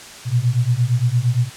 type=beating tone pair; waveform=sine; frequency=117.2 / 125.9 Hz; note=A#2 / B2; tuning=+10 / +34 cents; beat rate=8.7 Hz; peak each=-18 / -17 dBFS; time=0.25-1.5 s; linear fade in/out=50 ms; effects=white hiss -37 dBFS RMS until 1.56 s + low-pass 8000 Hz 12 dB/octave

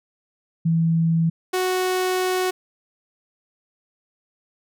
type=tone pair in turn; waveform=sine / sawtooth; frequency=164.5 / 369.3 Hz; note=E3 / F#4; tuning=-3 / -3 cents; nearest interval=octave + major second; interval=1400 cents; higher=second; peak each=-16 dBFS; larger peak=neither; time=0.65-1.3 / 1.53-2.51 s; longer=second; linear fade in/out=10 ms; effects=none

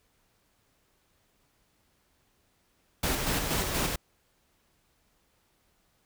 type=noise with tremolo; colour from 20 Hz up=pink; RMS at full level=-28 dBFS; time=3.03-3.96 s; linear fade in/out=5 ms; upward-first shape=square; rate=4.2 Hz; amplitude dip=35%; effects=pink hiss -70 dBFS RMS until 6.05 s

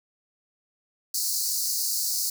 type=high-pass noise; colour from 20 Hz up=pink; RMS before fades=-27 dBFS; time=1.14-2.3 s; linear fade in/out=5 ms; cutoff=4300 Hz; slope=96 dB/octave; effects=none

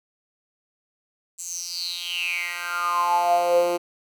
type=tone with high-pass filter sweep; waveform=10% pulse; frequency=174.61 Hz; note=F3; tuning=in tune; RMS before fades=-24 dBFS; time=1.38-3.78 s; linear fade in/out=20 ms; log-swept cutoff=7500 to 400 Hz; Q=9; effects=none

